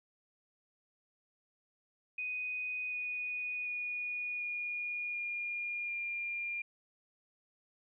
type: tone with pitch steps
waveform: sine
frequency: 2492 / 2473 / 2455 / 2436 / 2418 / 2400 Hz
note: D#7 / D#7 / D#7 / D#7 / D7 / D7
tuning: +2 / -11 / -24 / -37 / +50 / +37 cents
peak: -35 dBFS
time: 2.18-6.62 s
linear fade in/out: 5 ms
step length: 740 ms
effects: none